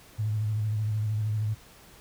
sine tone with vibrato, 107.3 Hz, A2, 43 cents flat, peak -25 dBFS, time 0.18-1.55 s, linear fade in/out 20 ms, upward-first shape square, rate 13 Hz, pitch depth 32 cents each way, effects pink hiss -53 dBFS RMS until 2 s

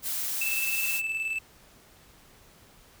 blue noise, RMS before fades -31 dBFS, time 0.02-1.02 s, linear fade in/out 50 ms
triangle tone with tremolo, 2637 Hz, E7, in tune, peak -25 dBFS, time 0.41-1.39 s, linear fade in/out 5 ms, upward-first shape square, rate 19 Hz, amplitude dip 40%
effects pink hiss -56 dBFS RMS until 3 s

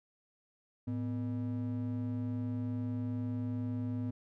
triangle ring-modulated tone, 180 Hz, F#3, 47 cents flat, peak -28 dBFS, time 0.87-4.11 s, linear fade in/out 10 ms, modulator 71.2 Hz, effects none

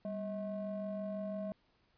triangle ring-modulated tone, 220 Hz, A3, in tune, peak -32 dBFS, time 0.05-1.52 s, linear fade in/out 0 ms, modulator 417 Hz, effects pink hiss -73 dBFS RMS until 1.97 s + resampled to 11025 Hz

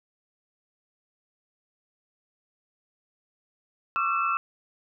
sine tone cluster, 1105 / 1174 / 1355 / 2617 Hz, C#6 / D6 / E6 / E7, -6 / -1 / +47 / -13 cents, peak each -32 / -30 / -25 / -32 dBFS, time 3.96-4.37 s, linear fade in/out 0 ms, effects none

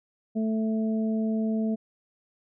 harmonic tone, 220 Hz, A3, in tune, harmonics 1 / 2 / 3, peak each -24 / -35 / -37 dBFS, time 0.35-1.76 s, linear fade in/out 20 ms, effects none

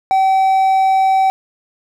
triangle tone, 767 Hz, G5, 38 cents flat, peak -8 dBFS, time 0.11-1.3 s, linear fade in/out 0 ms, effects none

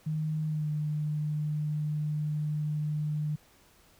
sine tone with pitch glide, 155.2 to 151.04 Hz, D#3 to D3, -4 to +49 cents, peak -28 dBFS, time 0.06-3.36 s, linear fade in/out 10 ms, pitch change -47 cents, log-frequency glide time 0.47-0.68 s, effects pink hiss -61 dBFS RMS until 3.99 s

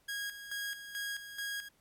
sawtooth tone with tremolo, 1641 Hz, G#6, 21 cents flat, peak -32 dBFS, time 0.08-1.69 s, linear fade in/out 10 ms, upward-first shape square, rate 2.3 Hz, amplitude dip 65%, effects pink hiss -70 dBFS RMS until 1.8 s + MP3 64 kbps

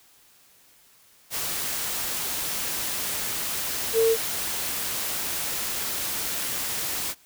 sine tone in noise, 451.9 Hz, A4, 46 cents sharp, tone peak -17 dBFS, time 3.93-4.17 s, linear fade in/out 50 ms, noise white, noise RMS -29 dBFS, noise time 1.3-7.15 s, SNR +9 dB, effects white hiss -57 dBFS RMS until 7.25 s

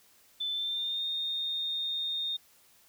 sine tone with pitch glide, 3520 to 3669 Hz, A7 to A#7, 0 to -28 cents, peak -30 dBFS, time 0.4-2.37 s, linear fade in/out 10 ms, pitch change +72 cents, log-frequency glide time 0.51-1.04 s, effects white hiss -62 dBFS RMS until 2.88 s

